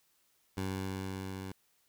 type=tone with level ramp; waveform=15% pulse; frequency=95.3 Hz; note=G2; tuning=48 cents flat; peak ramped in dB=-27 to -34 dBFS; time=0.57-1.52 s; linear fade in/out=5 ms; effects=white hiss -72 dBFS RMS until 1.88 s